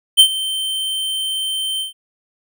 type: tone with ADSR envelope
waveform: square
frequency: 3109 Hz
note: G7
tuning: 15 cents flat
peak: -4 dBFS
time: 0.17-1.93 s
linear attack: 27 ms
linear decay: 79 ms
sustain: -16 dB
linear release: 130 ms
effects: none